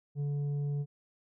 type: tone with tanh clipping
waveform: sine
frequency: 144 Hz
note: D3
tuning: 34 cents flat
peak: -31 dBFS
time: 0.15-0.86 s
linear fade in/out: 50 ms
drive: 5 dB
effects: none